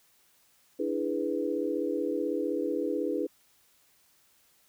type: chord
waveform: sine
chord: E dominant seventh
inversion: third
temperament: equal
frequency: 293.7 / 329.6 / 415.3 / 493.9 Hz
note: D4 / E4 / G#4 / B4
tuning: 0 / 0 / 0 / 0 cents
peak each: -33 dBFS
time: 0.79-3.27 s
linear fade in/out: 10 ms
effects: white hiss -65 dBFS RMS until 4.68 s